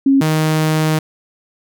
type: tone pair in turn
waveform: sine / sawtooth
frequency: 272.7 / 156.38 Hz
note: C#4 / D#3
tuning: -28 / +9 cents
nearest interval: minor seventh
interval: 963 cents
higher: first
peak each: -8 / -9 dBFS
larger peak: first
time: 0.06-0.21 / 0.21-0.99 s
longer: second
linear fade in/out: 5 ms
effects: none